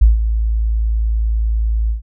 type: tone with ADSR envelope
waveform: sine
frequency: 55 Hz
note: A1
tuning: in tune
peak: -3 dBFS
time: 0.01-2.02 s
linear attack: 10 ms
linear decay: 150 ms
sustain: -10 dB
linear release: 120 ms
effects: none